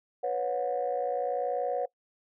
sine chord, B suspended second, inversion none, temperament equal with one note detuned, 493.9 / 554.4 / 727.3 Hz, B4 / C#5 / F#5, 0 / 0 / -30 cents, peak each -31 / -31 / -31 dBFS, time 0.23-1.86 s, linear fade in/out 10 ms, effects noise-tail reverb RT60 0.1 s tail -22 dB re dry + tanh soft clip ceiling -20 dBFS

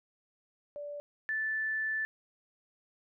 sine tone pair in turn, 582 / 1755.1 Hz, D5 / A6, -16 / -5 cents, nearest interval octave + perfect fifth, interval 1911 cents, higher second, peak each -38 / -30 dBFS, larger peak second, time 0.76-1 / 1.29-2.05 s, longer second, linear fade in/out 0 ms, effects none

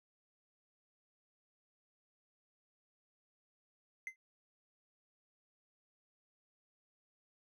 triangle tone with exponential decay, 2066 Hz, C7, 22 cents flat, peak -34 dBFS, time 4.07-4.16 s, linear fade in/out 1 ms, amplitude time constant 18 ms, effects none

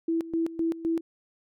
sine tone with tremolo, 329.6 Hz, E4, in tune, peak -23 dBFS, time 0.08-1.01 s, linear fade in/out 5 ms, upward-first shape square, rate 3.9 Hz, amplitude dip 80%, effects none

